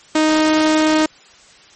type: tone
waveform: sawtooth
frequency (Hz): 311.1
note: D#4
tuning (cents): 0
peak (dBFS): -8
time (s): 0.15-1.06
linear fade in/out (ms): 5
effects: white hiss -46 dBFS RMS until 1.75 s + MP3 32 kbps